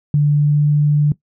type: tone with pitch glide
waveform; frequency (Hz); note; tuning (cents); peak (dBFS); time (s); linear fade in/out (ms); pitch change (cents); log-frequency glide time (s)
sine; 146.83 to 147.77; D3 to D3; 0 to +11; -10; 0.14-1.12; 2; +11; 0.35-0.65
effects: noise-tail reverb RT60 0.1 s tail -18 dB re dry